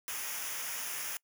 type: noise with comb filter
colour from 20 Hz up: white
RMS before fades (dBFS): -38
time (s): 0.08-1.17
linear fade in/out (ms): 0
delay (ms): 0.24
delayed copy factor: -0.7
effects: noise-tail reverb RT60 0.1 s tail -25 dB re dry